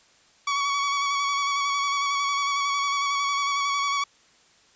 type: tone with vibrato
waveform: sawtooth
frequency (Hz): 1127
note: C#6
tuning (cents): +28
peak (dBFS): -19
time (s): 0.47-4.04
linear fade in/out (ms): 5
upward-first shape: square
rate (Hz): 11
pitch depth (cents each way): 18
effects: white hiss -58 dBFS RMS until 4.75 s + resampled to 16000 Hz